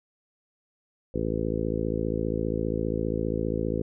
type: harmonic tone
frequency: 55 Hz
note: A1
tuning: in tune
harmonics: 1 / 2 / 3 / 4 / 5 / 6 / 7 / 8 / 9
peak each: -34 / -34 / -34 / -34 / -34 / -34 / -34 / -34 / -34 dBFS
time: 1.14-3.82 s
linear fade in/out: 5 ms
effects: none